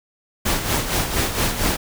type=noise with tremolo; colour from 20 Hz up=pink; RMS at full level=-19 dBFS; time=0.45-1.77 s; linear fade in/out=10 ms; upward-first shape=sine; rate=4.3 Hz; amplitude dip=60%; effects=none